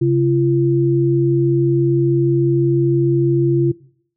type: tone pair together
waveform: sine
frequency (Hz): 135.6 / 341.7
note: C#3 / F4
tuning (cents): -38 / -38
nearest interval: octave + major third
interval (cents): 1600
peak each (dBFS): -15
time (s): 0.01-3.72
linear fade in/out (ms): 10
effects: noise-tail reverb RT60 0.6 s tail -20 dB re dry